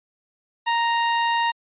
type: tone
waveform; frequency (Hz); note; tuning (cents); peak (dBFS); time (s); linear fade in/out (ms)
sawtooth; 932.3; A#5; 0; -15; 0.66-1.52; 20
effects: resampled to 8000 Hz